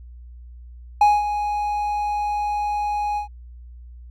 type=tone with ADSR envelope; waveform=triangle; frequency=830.6 Hz; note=G#5; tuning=in tune; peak=-8 dBFS; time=1.01-3.28 s; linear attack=4 ms; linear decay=210 ms; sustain=-11 dB; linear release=110 ms; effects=added 60 Hz sine -38 dBFS peak until 4.1 s